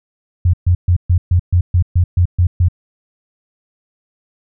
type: tone bursts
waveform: sine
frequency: 88.5 Hz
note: F2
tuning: 23 cents sharp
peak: -8 dBFS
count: 11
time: 0.45-2.685 s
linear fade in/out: 5 ms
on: 85 ms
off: 130 ms
effects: none

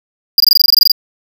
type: tone bursts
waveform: square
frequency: 4838 Hz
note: D#8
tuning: 49 cents flat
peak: -4 dBFS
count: 13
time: 0.38-0.918 s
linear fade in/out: 2 ms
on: 22 ms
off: 21 ms
effects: none

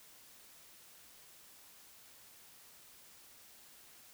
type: silence
effects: white hiss -59 dBFS RMS until 4.13 s

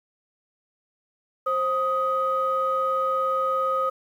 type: tone pair together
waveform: sine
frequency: 528.8 / 1254 Hz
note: C5 / D#6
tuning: +18 / +13 cents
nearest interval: octave + minor third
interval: 1495 cents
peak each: -25 / -22 dBFS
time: 1.46-3.9 s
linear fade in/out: 10 ms
effects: tanh soft clip ceiling -14 dBFS + 9-bit

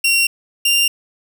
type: tone pair in turn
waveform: sawtooth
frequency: 2746 / 2786 Hz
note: F7 / F7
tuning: -30 / -5 cents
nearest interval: unison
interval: 25 cents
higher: second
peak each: -9 dBFS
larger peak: neither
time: 0.04-0.27 / 0.65-0.88 s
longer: neither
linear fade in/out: 5 ms
effects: none

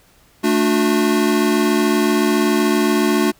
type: chord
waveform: square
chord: D major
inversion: second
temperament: equal with one note detuned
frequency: 220 / 293.7 / 361.3 Hz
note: A3 / D4 / F#4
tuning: 0 / 0 / -41 cents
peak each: -19 dBFS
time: 0.43-3.32 s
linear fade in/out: 20 ms
effects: pink hiss -53 dBFS RMS until 3.39 s

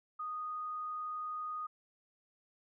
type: tone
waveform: sine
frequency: 1239 Hz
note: D#6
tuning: 8 cents flat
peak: -37 dBFS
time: 0.19-1.67 s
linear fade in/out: 10 ms
effects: none

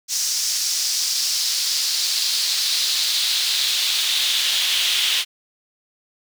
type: noise with high-pass filter sweep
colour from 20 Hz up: brown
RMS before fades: -21 dBFS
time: 0.08-5.25 s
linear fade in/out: 50 ms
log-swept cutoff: 5700 to 3200 Hz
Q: 2.9
effects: none

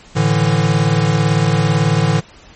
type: chord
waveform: square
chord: A suspended fourth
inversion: none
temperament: equal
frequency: 110 / 146.83 / 164.81 Hz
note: A2 / D3 / E3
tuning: 0 / 0 / 0 cents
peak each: -18 / -16 / -17 dBFS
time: 0.15-2.21 s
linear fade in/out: 20 ms
effects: pink hiss -43 dBFS RMS until 2.55 s + MP3 32 kbps

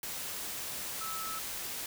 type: tone in noise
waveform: sine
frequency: 1305 Hz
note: E6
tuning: 18 cents flat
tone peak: -39 dBFS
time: 1.01-1.39 s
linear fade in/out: 2 ms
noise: white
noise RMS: -39 dBFS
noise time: 0.03-1.86 s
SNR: -3 dB
effects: none

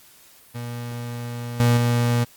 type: tone with level steps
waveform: 35% pulse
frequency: 119.7 Hz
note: A#2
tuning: 46 cents sharp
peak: -27 / -13 / -16 dBFS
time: 0.54-2.25 s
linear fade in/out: 20 ms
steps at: 1.6 / 1.77 s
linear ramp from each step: 2 ms
effects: white hiss -51 dBFS RMS until 2.36 s + Opus 48 kbps

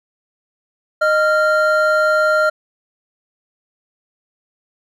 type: tone pair together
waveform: triangle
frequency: 618 / 1387.4 Hz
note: D#5 / F6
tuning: -12 / -12 cents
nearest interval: octave + major second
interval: 1400 cents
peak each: -13 dBFS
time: 1.01-2.5 s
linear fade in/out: 10 ms
effects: none

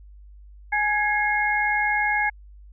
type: tone cluster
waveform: sine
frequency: 836 / 1663 / 2151 Hz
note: G#5 / G#6 / C7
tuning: +11 / +2 / +47 cents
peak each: -24 dBFS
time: 0.72-2.3 s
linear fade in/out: 10 ms
effects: added 50 Hz sine -43 dBFS peak until 2.72 s

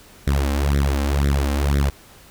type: tone with flanger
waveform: sawtooth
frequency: 70.3 Hz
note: C#2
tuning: 25 cents sharp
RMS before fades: -19 dBFS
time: 0.27-1.9 s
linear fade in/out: 5 ms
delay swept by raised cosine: 0.52 to 3.82 ms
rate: 2 Hz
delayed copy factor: +0.9
effects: pink hiss -47 dBFS RMS until 2.3 s

